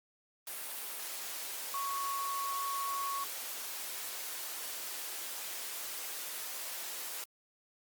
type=tone in noise; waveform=sine; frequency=1108.7 Hz; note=C#6; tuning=in tune; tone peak=-34 dBFS; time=1.74-3.24 s; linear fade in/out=2 ms; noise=white; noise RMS=-41 dBFS; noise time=0.47-7.24 s; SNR=+4 dB; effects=high-pass 400 Hz 12 dB/octave + Opus 32 kbps